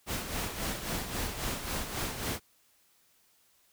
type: noise with tremolo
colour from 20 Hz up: pink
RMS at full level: -33 dBFS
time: 0.06-2.4 s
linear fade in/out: 50 ms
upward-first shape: sine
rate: 3.7 Hz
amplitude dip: 55%
effects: white hiss -67 dBFS RMS until 3.72 s